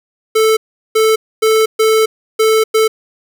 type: tone bursts at uneven times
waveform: square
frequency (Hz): 439.5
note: A4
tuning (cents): -2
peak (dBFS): -9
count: 6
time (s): 0.35-0.57 / 0.95-1.16 / 1.42-1.66 / 1.79-2.06 / 2.39-2.64 / 2.74-2.88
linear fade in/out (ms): 10
effects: none